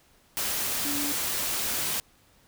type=tone in noise; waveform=sine; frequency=287.7 Hz; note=D4; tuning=36 cents flat; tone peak=-32 dBFS; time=0.85-1.12 s; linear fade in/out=0 ms; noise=white; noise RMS=-29 dBFS; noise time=0.37-2 s; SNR=-6 dB; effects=pink hiss -61 dBFS RMS until 2.47 s